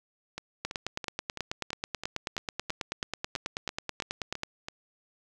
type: two click trains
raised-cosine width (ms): 0.2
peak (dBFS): -19 / -14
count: 14 / 36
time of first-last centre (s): 0.38-4.685 / 0.65-4.434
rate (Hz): 3.02 / 9.25
effects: none